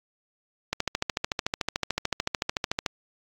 click train, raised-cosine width 0.2 ms, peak -8 dBFS, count 30, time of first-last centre 0.73-2.862 s, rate 13.6 Hz, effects AAC 64 kbps

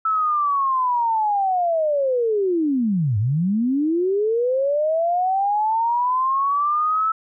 sine linear two-way sweep, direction down then up, 1318.5 to 98 to 1318.5 Hz, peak -17 dBFS, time 0.05-7.12 s, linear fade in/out 5 ms, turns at 3.18 s, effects none

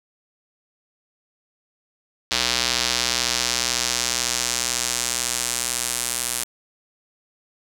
square tone with band-pass filter sweep, 61 Hz, B1, 21 cents flat, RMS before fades -24 dBFS, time 2.31-6.44 s, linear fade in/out 5 ms, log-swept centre 4500 to 9500 Hz, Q 1.5, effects none

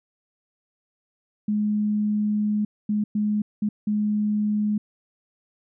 sine tone bursts at uneven times, 210 Hz, G#3, 19 cents sharp, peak -20 dBFS, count 5, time 1.48-2.65 / 2.89-3.04 / 3.15-3.42 / 3.62-3.69 / 3.87-4.78 s, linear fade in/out 5 ms, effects none

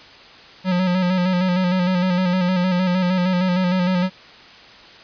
square tone with vibrato, 182.1 Hz, F#3, 27 cents flat, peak -17 dBFS, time 0.64-4.1 s, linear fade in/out 50 ms, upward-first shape square, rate 6.5 Hz, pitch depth 39 cents each way, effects white hiss -43 dBFS RMS until 5.03 s + resampled to 11025 Hz

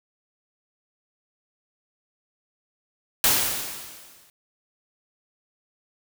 white noise with exponential decay, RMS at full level -17 dBFS, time 3.24-4.3 s, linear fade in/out 1 ms, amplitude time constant 230 ms, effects none

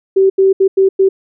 sine tone bursts at uneven times, 385.2 Hz, G4, 30 cents flat, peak -6 dBFS, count 5, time 0.16-0.3 / 0.38-0.53 / 0.6-0.68 / 0.77-0.89 / 0.99-1.09 s, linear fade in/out 10 ms, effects none

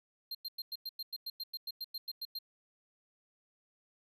square tone bursts, 4186 Hz, C8, in tune, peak -38 dBFS, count 16, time 0.31-2.388 s, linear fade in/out 5 ms, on 38 ms, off 98 ms, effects none

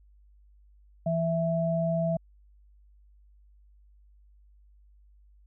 sine tone pair together, 165.88 / 659.3 Hz, E3 / E5, +11 / 0 cents, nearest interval 2 octaves, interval 2389 cents, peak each -27 dBFS, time 1.06-2.17 s, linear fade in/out 5 ms, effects added 50 Hz sine -55 dBFS peak until 5.46 s

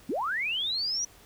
sine linear sweep, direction up, 196 to 5920 Hz, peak -27 dBFS, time 0.09-1.05 s, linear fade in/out 5 ms, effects pink hiss -55 dBFS RMS until 1.25 s

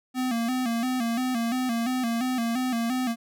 square tone with vibrato, 242.9 Hz, B3, 29 cents flat, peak -25 dBFS, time 0.14-3.16 s, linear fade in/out 50 ms, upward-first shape square, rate 2.9 Hz, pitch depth 86 cents each way, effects none

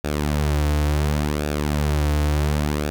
sawtooth tone with flanger, 74.2 Hz, D2, 18 cents sharp, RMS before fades -21 dBFS, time 0.04-2.9 s, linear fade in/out 0 ms, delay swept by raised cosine 0.96 to 5.16 ms, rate 0.7 Hz, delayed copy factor -0.6, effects none

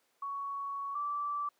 sine tone pair in turn, 1117 / 1163.3 Hz, C#6 / D6, +13 / -17 cents, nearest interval minor second, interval 70 cents, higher second, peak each -35 / -32 dBFS, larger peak second, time 0.22-0.95 / 0.95-1.49 s, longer first, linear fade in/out 5 ms, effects pink hiss -73 dBFS RMS until 1.59 s + high-pass 400 Hz 12 dB/octave

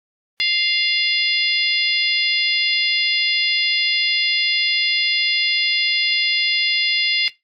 harmonic tone with a mistuned harmonic, 698.5 Hz, F5, in tune, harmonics 3 / 4 / 5 / 6 / 7, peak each -21 / -22 / -23 / -24 / -24 dBFS, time 0.4-7.28 s, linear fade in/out 0 ms, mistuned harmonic 5, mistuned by -20 cents, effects noise-tail reverb RT60 0.2 s tail -19 dB re dry + AAC 48 kbps

